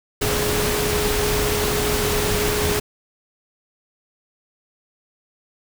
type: tone in noise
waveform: sine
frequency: 417.9 Hz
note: G#4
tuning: 11 cents sharp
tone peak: -23 dBFS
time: 0.21-2.8 s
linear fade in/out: 10 ms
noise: pink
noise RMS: -22 dBFS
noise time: 0.21-2.8 s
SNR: -4 dB
effects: none